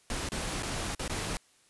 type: noise with dropouts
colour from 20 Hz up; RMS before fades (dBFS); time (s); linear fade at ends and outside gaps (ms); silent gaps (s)
pink; -34; 0.1-1.37; 1; 0.289-0.319 / 0.625-0.631 / 0.949-0.994 / 1.079-1.096
effects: white hiss -64 dBFS RMS until 1.69 s + resampled to 24000 Hz